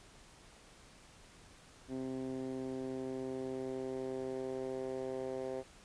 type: tone with band-pass filter sweep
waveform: 10% pulse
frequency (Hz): 130.81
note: C3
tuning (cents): 0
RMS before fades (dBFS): -40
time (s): 1.88-5.64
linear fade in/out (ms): 50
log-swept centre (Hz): 280 to 470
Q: 2.2
effects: pink hiss -59 dBFS RMS until 5.84 s + resampled to 22050 Hz